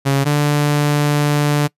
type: tone pair in turn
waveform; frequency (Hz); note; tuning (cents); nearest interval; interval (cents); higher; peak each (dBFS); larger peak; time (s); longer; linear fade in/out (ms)
sawtooth; 138.1 / 146.82; C#3 / D3; -6 / 0; minor second; 106; second; -9; neither; 0.05-0.25 / 0.25-1.68; second; 20
effects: noise-tail reverb RT60 0.1 s tail -23 dB re dry + resampled to 32000 Hz